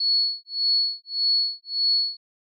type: tone with tremolo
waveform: sine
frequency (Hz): 4387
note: C#8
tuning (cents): -19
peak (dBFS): -17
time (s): 0-2.17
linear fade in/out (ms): 5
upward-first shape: sine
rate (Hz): 1.7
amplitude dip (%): 100
effects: none